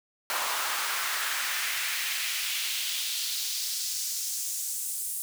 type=noise with high-pass filter sweep; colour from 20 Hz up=pink; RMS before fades=-31 dBFS; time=0.3-5.22 s; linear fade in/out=0 ms; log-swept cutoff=930 to 9600 Hz; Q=1.6; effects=none